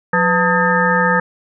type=harmonic tone with a mistuned harmonic; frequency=179.3 Hz; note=F3; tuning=46 cents sharp; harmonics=1 / 3 / 5 / 7 / 9 / 10; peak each=-19 / -19 / -19 / -19 / -19 / -19 dBFS; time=0.13-1.2 s; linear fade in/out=5 ms; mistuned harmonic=3; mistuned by=-120 cents; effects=none